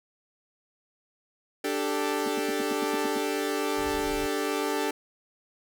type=chord; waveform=sawtooth; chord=D suspended fourth; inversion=none; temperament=equal; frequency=293.7 / 392 / 440 Hz; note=D4 / G4 / A4; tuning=0 / 0 / 0 cents; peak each=-27 dBFS; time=1.64-4.91 s; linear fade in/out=5 ms
type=tone bursts; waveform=triangle; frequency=246.9 Hz; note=B3; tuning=in tune; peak=-27 dBFS; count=9; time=2.26-3.177 s; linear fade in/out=5 ms; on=21 ms; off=91 ms
type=noise; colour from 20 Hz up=brown; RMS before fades=-40 dBFS; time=3.77-4.27 s; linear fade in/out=10 ms
effects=none